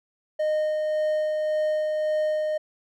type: tone with tremolo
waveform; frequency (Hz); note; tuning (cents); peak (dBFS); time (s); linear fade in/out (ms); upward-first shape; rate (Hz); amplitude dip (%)
triangle; 615; D#5; -20; -19; 0.39-2.58; 10; sine; 1.8; 25
effects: none